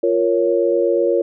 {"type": "chord", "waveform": "sine", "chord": "Bb minor", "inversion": "second", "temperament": "equal", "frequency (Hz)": [349.2, 466.2, 554.4], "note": ["F4", "Bb4", "Db5"], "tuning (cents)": [0, 0, 0], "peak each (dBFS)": -18, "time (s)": [0.03, 1.22], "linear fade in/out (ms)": 5, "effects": []}